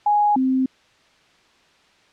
sine tone pair in turn, 830.6 / 261 Hz, G#5 / C4, 0 / -4 cents, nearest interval octave + minor sixth, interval 2004 cents, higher first, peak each -14 / -16 dBFS, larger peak first, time 0.06-0.36 / 0.36-0.66 s, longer neither, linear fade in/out 5 ms, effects white hiss -56 dBFS RMS until 2.12 s + low-pass 4000 Hz 12 dB/octave

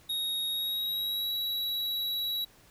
square tone with pitch glide, 3757 to 3894 Hz, A#7 to B7, +13 to -25 cents, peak -30 dBFS, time 0.09-2.45 s, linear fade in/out 10 ms, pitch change +62 cents, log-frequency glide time 0.5-1.32 s, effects pink hiss -59 dBFS RMS until 2.7 s

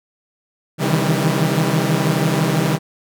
sawtooth tone cluster, 134.3 / 153.1 / 159.3 / 165.3 / 197.8 Hz, C3 / D#3 / D#3 / E3 / G3, +46 / -28 / +41 / +5 / +16 cents, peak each -18 dBFS, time 0.78-2.79 s, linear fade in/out 50 ms, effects none

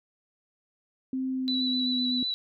sine tone with pitch glide, 261.2 to 250.3 Hz, C4 to B3, -3 to +23 cents, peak -27 dBFS, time 1.13-2.23 s, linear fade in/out 2 ms, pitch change -74 cents, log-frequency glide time 1.3-2.06 s
sine tone with vibrato, 3951 Hz, B7, in tune, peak -27 dBFS, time 1.48-2.34 s, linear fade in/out 0 ms, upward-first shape square, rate 7.9 Hz, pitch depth 15 cents each way
effects none

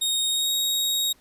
sawtooth tone with pitch glide, 3729 to 3770 Hz, A#7 to A#7, 0 to +19 cents, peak -19 dBFS, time 0.01-1.13 s, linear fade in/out 10 ms, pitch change +19 cents, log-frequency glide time 0.28-0.52 s, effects pink hiss -59 dBFS RMS until 1.2 s + resampled to 32000 Hz

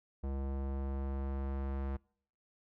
square tone with low-pass filter sweep, 68 Hz, C#2, 33 cents flat, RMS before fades -37 dBFS, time 0.23-1.97 s, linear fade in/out 10 ms, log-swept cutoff 740 to 1400 Hz, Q 0.84, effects noise-tail reverb RT60 0.6 s tail -26 dB re dry

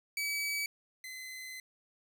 sawtooth tone pair in turn, 2286 / 2042 Hz, D7 / C7, -47 / -43 cents, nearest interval major second, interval 196 cents, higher first, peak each -29 / -39 dBFS, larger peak first, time 0.17-0.66 / 1.04-1.6 s, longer second, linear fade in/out 2 ms, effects none

